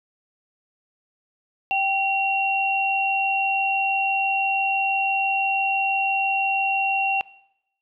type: tone pair together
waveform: sine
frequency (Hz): 780 / 2743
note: G5 / F7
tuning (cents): -9 / -32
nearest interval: octave + minor seventh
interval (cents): 2177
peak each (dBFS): -22 / -22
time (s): 1.71-7.21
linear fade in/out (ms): 0
effects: noise-tail reverb RT60 0.8 s tail -20 dB re dry